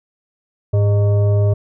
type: tone with frequency modulation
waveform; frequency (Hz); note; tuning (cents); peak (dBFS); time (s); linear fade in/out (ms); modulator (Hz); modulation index
sine; 103.83; G#2; 0; -11; 0.73-1.54; 10; 510; 0.46
effects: none